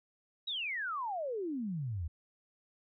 sine exponential sweep, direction down, 3933 to 74.9 Hz, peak -34 dBFS, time 0.47-2.08 s, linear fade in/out 10 ms, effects none

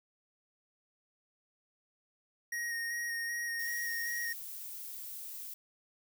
square tone with vibrato, 1872 Hz, A#6, 7 cents sharp, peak -35 dBFS, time 2.52-4.33 s, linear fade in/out 5 ms, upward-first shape square, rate 2.6 Hz, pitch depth 14 cents each way
violet noise, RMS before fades -44 dBFS, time 3.59-5.54 s, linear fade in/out 5 ms
effects none

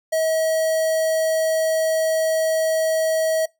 square tone with notch filter, 640 Hz, D#5, 49 cents sharp, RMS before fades -20 dBFS, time 0.12-3.46 s, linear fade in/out 10 ms, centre 2700 Hz, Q 0.95, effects noise-tail reverb RT60 0.2 s tail -23 dB re dry

